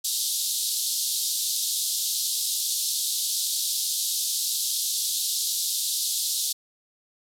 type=band-pass noise; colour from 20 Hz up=pink; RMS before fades=-27 dBFS; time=0.04-6.53 s; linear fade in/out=10 ms; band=3600 to 14000 Hz; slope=48 dB/octave; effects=none